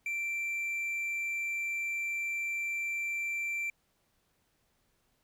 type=tone; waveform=triangle; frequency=2349 Hz; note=D7; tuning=in tune; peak=-30 dBFS; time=0.06-3.7 s; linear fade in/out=2 ms; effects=pink hiss -74 dBFS RMS until 5.23 s